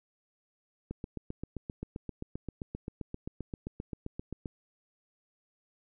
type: click train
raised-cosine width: 3 ms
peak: -24 dBFS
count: 28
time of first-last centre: 0.91-4.458 s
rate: 7.61 Hz
effects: none